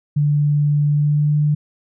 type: tone with pitch glide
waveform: sine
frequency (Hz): 146.83 to 148.97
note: D3 to D3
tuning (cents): 0 to +25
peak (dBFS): -13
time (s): 0.16-1.55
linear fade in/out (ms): 10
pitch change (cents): +25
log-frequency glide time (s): 0.89-1.35
effects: none